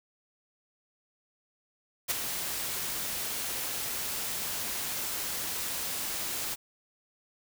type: noise with ADSR envelope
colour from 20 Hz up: white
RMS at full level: -27 dBFS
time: 2.08-6.56 s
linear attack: 25 ms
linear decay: 19 ms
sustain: -7 dB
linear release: 28 ms
effects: none